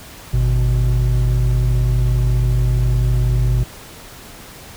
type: tone pair together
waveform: triangle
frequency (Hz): 51.76 / 123.1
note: G#1 / B2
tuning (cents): -5 / -5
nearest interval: octave + minor third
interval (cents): 1500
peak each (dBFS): -13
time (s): 0.33-3.64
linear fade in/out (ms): 10
effects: tanh soft clip ceiling -5 dBFS + pink hiss -38 dBFS RMS until 4.76 s